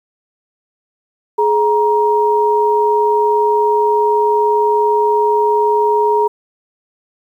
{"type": "tone pair together", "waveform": "sine", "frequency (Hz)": [421.3, 942], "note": ["G#4", "A#5"], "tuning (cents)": [25, 18], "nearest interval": "octave + major second", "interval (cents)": 1393, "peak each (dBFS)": -13, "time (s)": [1.38, 6.28], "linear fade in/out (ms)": 10, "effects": ["8-bit"]}